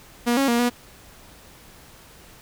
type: tone with pitch steps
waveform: sawtooth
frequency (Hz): 239.2 / 274.1 / 236.7 / 242.5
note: A#3 / C#4 / A#3 / B3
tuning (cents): +45 / -19 / +27 / -31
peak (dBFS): -14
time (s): 0.26-0.7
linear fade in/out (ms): 20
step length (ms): 110
effects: pink hiss -48 dBFS RMS until 2.41 s